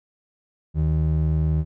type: ring-modulated tone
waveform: triangle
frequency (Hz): 115.1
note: A#2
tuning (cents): -22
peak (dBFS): -13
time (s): 0.74-1.65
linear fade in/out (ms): 50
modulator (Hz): 39.6
effects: none